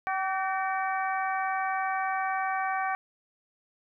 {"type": "harmonic tone with a mistuned harmonic", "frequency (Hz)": 382.4, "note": "G4", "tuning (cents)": -43, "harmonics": [2, 3, 4, 5, 6], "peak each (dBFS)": [-29, -33, -35, -37, -39], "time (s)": [0.07, 2.95], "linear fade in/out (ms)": 0, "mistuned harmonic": 5, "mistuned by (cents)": -72, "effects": []}